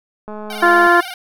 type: click train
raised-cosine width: 1 ms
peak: -18 dBFS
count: 126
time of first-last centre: 0.28-0.87 s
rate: 212 Hz
type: tone with vibrato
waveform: 10% pulse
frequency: 740 Hz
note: F#5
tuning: in tune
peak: -19 dBFS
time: 0.5-1.14 s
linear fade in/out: 2 ms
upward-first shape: square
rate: 19 Hz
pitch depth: 69 cents each way
type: harmonic tone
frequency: 347.2 Hz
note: F4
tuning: 10 cents flat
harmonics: 1 / 2 / 3 / 4 / 5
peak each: -15 / -15 / -15 / -15 / -15 dBFS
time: 0.62-1.01 s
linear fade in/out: 10 ms
effects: none